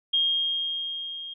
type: tone with level ramp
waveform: sine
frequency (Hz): 3234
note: G#7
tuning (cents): -47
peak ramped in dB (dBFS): -19 to -35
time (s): 0.13-1.34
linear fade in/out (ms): 10
effects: none